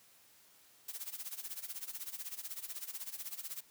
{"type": "noise with tremolo", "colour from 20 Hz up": "blue", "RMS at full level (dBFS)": -41, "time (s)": [0.88, 3.61], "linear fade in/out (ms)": 5, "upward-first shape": "sine", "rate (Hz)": 16, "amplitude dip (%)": 85, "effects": ["white hiss -64 dBFS RMS until 3.7 s", "high-pass 60 Hz 12 dB/octave"]}